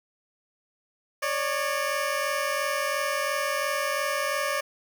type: tone pair together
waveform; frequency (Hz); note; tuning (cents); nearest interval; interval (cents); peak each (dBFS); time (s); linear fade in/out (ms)
15% pulse; 554.4 / 597.3; C#5 / D5; 0 / +29; minor second; 129; -22; 1.22-4.61; 10
effects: 9-bit